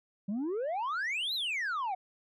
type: exponential two-way sweep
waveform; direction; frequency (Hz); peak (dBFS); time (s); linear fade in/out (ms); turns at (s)
sine; up then down; 188.3 to 4186 to 719; -28; 0.28-1.95; 10; 1.34
effects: tanh soft clip ceiling -30 dBFS